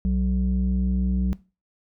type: tone pair together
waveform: sine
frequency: 62.5 / 187.29 Hz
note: B1 / F#3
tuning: +21 / +21 cents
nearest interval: octave + perfect fifth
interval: 1900 cents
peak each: -21 / -21 dBFS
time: 0.05-1.33 s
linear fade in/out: 0 ms
effects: noise-tail reverb RT60 0.3 s tail -20 dB re dry + tanh soft clip ceiling -16 dBFS